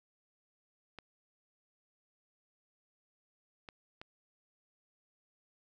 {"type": "clicks", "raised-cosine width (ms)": 0.3, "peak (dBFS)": -30, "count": 3, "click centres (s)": [0.987, 3.688, 4.015], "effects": []}